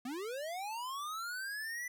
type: linear sweep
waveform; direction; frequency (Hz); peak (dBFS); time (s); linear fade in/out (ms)
square; up; 233.7 to 1995; -39; 0.05-1.88; 5
effects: none

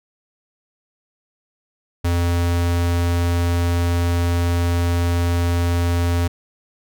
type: tone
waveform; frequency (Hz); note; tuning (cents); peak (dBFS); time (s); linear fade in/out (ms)
square; 86.4; F2; -18; -17; 2.04-6.28; 10
effects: none

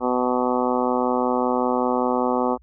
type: harmonic tone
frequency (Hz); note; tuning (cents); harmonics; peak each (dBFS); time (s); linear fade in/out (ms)
125.2; B2; +24; 2 / 3 / 4 / 5 / 6 / 7 / 8 / 9 / 10; -24 / -27 / -25 / -30 / -28 / -27 / -33 / -29 / -35; 0-2.58; 50
effects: added 60 Hz sine -50 dBFS peak until 2.62 s

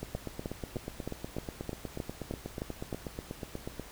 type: two click trains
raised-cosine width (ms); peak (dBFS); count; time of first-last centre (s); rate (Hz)
2; -23 / -21; 32 / 10; 0.03-3.797 / 0.15-2.928; 8.23 / 3.24
effects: added 60 Hz sine -55 dBFS peak until 3.91 s + pink hiss -50 dBFS RMS until 3.91 s

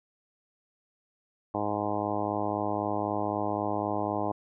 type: harmonic tone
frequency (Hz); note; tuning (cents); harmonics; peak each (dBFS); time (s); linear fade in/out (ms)
103.9; G#2; +1; 1 / 2 / 3 / 4 / 5 / 6 / 7 / 8 / 9 / 10; -39 / -38 / -34 / -38 / -38 / -35 / -35 / -35 / -39 / -39; 1.54-4.32; 5
effects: none

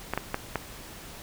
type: clicks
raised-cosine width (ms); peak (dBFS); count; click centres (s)
0.5; -12; 4; 0.136 / 0.176 / 0.344 / 0.557
effects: pink hiss -44 dBFS RMS until 1.22 s

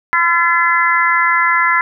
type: harmonic tone with a mistuned harmonic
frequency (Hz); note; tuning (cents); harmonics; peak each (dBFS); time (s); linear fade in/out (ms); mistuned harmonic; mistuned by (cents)
339.4; F4; -49; 3 / 4 / 5 / 6; -16 / -16 / -16 / -16; 0.13-1.81; 0; 5; +25
effects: none

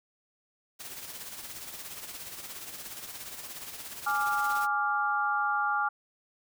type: noise with tremolo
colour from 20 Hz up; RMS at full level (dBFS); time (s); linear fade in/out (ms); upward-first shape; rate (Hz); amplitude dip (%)
white; -40; 0.79-4.67; 20; sine; 17; 50
type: chord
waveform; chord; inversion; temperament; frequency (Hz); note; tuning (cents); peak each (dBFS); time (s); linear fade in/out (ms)
sine; D diminished; second; equal; 830.6 / 1174.7 / 1396.9; Ab5 / D6 / F6; 0 / 0 / 0; -30 / -31 / -29; 4.06-5.89; 10
effects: none

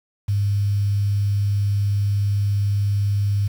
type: tone with quantisation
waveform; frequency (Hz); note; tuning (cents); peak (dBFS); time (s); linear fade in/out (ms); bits
sine; 101.2; G#2; -44; -17; 0.28-3.48; 10; 7
effects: none

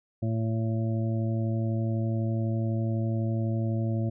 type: harmonic tone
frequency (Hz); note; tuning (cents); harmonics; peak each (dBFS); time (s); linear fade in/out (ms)
112; A2; +31; 1 / 2 / 3 / 5 / 6; -26 / -32 / -36 / -40 / -42; 0.22-4.1; 10
effects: none

